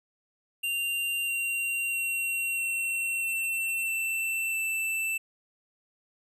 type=tone with pitch steps; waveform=square; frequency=2780 / 2759 / 2739 / 2718 / 2698 / 2678 / 2658 Hz; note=F7 / F7 / F7 / F7 / E7 / E7 / E7; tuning=-9 / -22 / -34 / -48 / +40 / +27 / +14 cents; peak=-28 dBFS; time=0.63-5.18 s; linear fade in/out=10 ms; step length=650 ms; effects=none